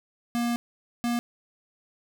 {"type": "tone pair in turn", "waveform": "square", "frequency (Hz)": [237.4, 238.2], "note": ["A#3", "A#3"], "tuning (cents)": [32, 38], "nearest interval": "unison", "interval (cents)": 6, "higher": "second", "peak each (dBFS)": -25, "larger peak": "neither", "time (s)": [[0.35, 0.56], [1.04, 1.19]], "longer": "first", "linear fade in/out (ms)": 0, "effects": []}